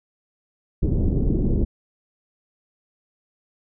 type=low-pass noise; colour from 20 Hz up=pink; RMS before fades=-20 dBFS; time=0.82-1.65 s; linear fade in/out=10 ms; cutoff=360 Hz; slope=24 dB/octave; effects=none